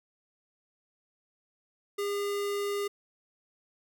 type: tone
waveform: square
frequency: 405.3 Hz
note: G#4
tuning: 42 cents flat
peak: -30 dBFS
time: 1.98-2.88 s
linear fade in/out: 10 ms
effects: none